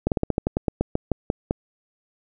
slowing click train, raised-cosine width 2 ms, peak -7 dBFS, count 14, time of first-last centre 0.07-1.509 s, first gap 48 ms, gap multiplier 1.13, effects none

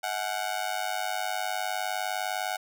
sawtooth tone with amplitude modulation, 740 Hz, F#5, in tune, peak -21 dBFS, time 0.03-2.57 s, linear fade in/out 10 ms, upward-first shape sine, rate 99.8 Hz, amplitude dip 95%, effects none

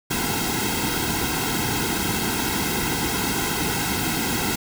pink noise with comb filter, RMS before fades -24 dBFS, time 0.1-4.56 s, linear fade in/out 10 ms, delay 1.7 ms, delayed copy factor -1, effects none

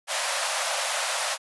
pink high-pass noise, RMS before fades -27 dBFS, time 0.07-1.38 s, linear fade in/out 50 ms, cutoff 540 Hz, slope 96 dB/octave, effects resampled to 24000 Hz

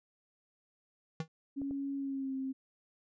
square tone with exponential decay, 160.1 Hz, D#3, 50 cents sharp, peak -31 dBFS, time 1.2-1.28 s, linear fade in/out 2 ms, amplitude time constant 16 ms
sine tone with pitch glide, 277.2 to 265.6 Hz, C#4 to C4, 0 to +26 cents, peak -34 dBFS, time 1.56-2.53 s, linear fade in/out 20 ms, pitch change -74 cents, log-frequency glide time 1.96-2.35 s
clicks, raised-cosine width 2 ms, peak -33 / -33 dBFS, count 2, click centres 1.617 / 1.71 s
effects resampled to 16000 Hz

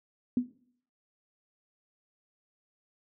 sine tone with exponential decay, 246.9 Hz, B3, in tune, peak -20 dBFS, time 0.37-0.51 s, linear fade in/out 2 ms, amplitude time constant 30 ms, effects noise-tail reverb RT60 0.6 s tail -18 dB re dry

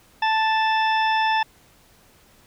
harmonic tone, 880 Hz, A5, in tune, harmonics 1 / 2 / 3 / 4 / 6, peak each -19 / -25 / -29 / -31 / -35 dBFS, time 0.22-1.43 s, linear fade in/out 5 ms, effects pink hiss -55 dBFS RMS until 2.46 s

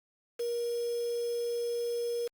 sine tone with quantisation, 474.1 Hz, A#4, 29 cents sharp, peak -30 dBFS, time 0.39-2.28 s, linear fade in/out 10 ms, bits 7, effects Opus 48 kbps

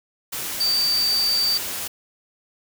sine tone in noise, 4626 Hz, D8, 27 cents flat, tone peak -18 dBFS, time 0.6-1.58 s, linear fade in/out 10 ms, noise white, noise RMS -29 dBFS, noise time 0.32-1.88 s, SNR +8 dB, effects none

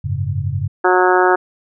sine chord, F# suspended second, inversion none, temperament just, 92.5 / 104.06 / 138.75 Hz, F#2 / G#2 / C#3, 0 / +4 / +2 cents, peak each -22 dBFS, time 0.04-0.68 s, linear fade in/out 10 ms
harmonic tone, 182.7 Hz, F#3, 22 cents flat, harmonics 2 / 3 / 4 / 5 / 6 / 7 / 8 / 9, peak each -14 / -22 / -17 / -18 / -24 / -20 / -20 / -22 dBFS, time 0.84-1.36 s, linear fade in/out 10 ms
effects none

